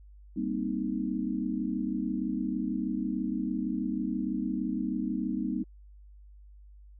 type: chord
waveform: sine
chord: C minor seventh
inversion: second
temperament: equal with one note detuned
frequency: 196 / 233.1 / 259.4 / 311.1 Hz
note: G3 / Bb3 / C4 / Eb4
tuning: 0 / 0 / -15 / 0 cents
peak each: -34 dBFS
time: 0.36-5.64 s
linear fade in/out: 10 ms
effects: added 50 Hz sine -49 dBFS peak until 6.99 s